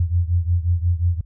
sine beating tone pair, 85.1 / 90.7 Hz, F2 / F#2, -44 / -34 cents, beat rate 5.6 Hz, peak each -18 / -21 dBFS, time 0-1.21 s, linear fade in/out 5 ms, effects added 50 Hz sine -44 dBFS peak until 1.25 s

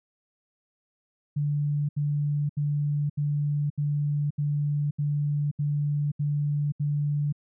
sine tone bursts, 146.2 Hz, D3, 7 cents flat, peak -23 dBFS, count 10, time 1.36-7.326 s, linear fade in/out 10 ms, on 530 ms, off 74 ms, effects none

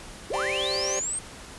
sine linear sweep, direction up, 327.8 to 8630 Hz, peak -27 dBFS, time 0.3-1.19 s, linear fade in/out 5 ms
sawtooth chord, G suspended fourth, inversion none, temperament just, 392 / 522.7 / 588 Hz, G4 / C5 / D5, 0 / -2 / +2 cents, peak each -28 dBFS, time 0.33-1 s, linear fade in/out 10 ms
effects pink hiss -43 dBFS RMS until 1.58 s + resampled to 24000 Hz

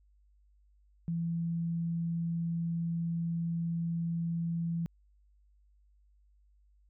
sine tone, 167.7 Hz, E3, 30 cents sharp, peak -30 dBFS, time 1.08-4.86 s, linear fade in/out 0 ms, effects added 50 Hz sine -62 dBFS peak until 6.89 s

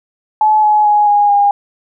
sine tone with pitch steps, 858 / 846.2 / 834.5 / 823 / 811.7 Hz, A5 / G#5 / G#5 / G#5 / G#5, -44 / +32 / +8 / -16 / -40 cents, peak -7 dBFS, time 0.41-1.51 s, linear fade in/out 2 ms, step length 220 ms, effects none

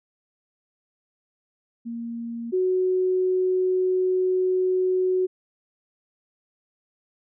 sine tone pair in turn, 233.1 / 370 Hz, A#3 / F#4, 0 / 0 cents, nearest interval minor sixth, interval 800 cents, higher second, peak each -29 / -19 dBFS, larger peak second, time 1.85-2.52 / 2.52-5.27 s, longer second, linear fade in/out 20 ms, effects none

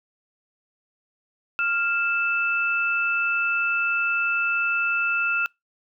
sine tone pair together, 1395.4 / 2637 Hz, F6 / E7, -2 / 0 cents, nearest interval major seventh, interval 1102 cents, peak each -23 / -24 dBFS, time 1.59-5.46 s, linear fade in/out 0 ms, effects noise-tail reverb RT60 0.2 s tail -26 dB re dry

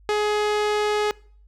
sawtooth tone with low-pass filter, 420 Hz, G#4, 19 cents sharp, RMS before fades -22 dBFS, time 0.09-1.11 s, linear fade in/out 0 ms, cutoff 6100 Hz, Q 0.59, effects noise-tail reverb RT60 0.5 s tail -23 dB re dry + added 50 Hz sine -49 dBFS peak until 1.47 s

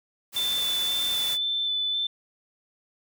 white noise, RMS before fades -34 dBFS, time 0.32-1.38 s, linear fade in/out 50 ms
sine tone with vibrato, 3520 Hz, A7, in tune, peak -24 dBFS, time 0.36-2.07 s, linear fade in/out 5 ms, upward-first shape square, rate 1.9 Hz, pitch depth 10 cents each way
effects none

